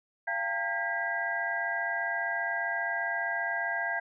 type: tone cluster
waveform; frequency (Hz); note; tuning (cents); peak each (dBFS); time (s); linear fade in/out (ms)
sine; 686 / 781 / 906 / 1614 / 1962; F5 / G5 / A#5 / G#6 / B6; -31 / -7 / -50 / -50 / -12; -35 / -40 / -40 / -31 / -36; 0.27-4; 10
effects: none